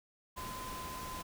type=tone in noise; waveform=sine; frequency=1024 Hz; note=C6; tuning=38 cents flat; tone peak=-43 dBFS; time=0.36-1.23 s; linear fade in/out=20 ms; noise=pink; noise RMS=-45 dBFS; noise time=0.36-1.23 s; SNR=-1 dB; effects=none